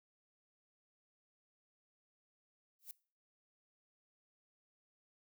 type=noise with exponential growth; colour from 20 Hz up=violet; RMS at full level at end=-43 dBFS; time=2.79-2.91 s; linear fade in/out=1 ms; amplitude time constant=25 ms; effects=noise-tail reverb RT60 0.4 s tail -21 dB re dry